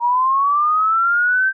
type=linear sweep; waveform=sine; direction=up; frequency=940 to 1568 Hz; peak=-13 dBFS; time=0-1.53 s; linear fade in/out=50 ms; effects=none